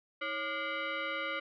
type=tone with frequency modulation; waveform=sine; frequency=320.5 Hz; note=E4; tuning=49 cents flat; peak=-33 dBFS; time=0.21-1.4 s; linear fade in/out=10 ms; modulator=872 Hz; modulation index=2.8; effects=none